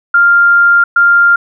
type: tone bursts at uneven times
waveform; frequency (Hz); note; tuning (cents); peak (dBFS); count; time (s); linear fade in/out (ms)
sine; 1396.9; F6; 0; -4; 2; 0.14-0.84 / 0.96-1.36; 5
effects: none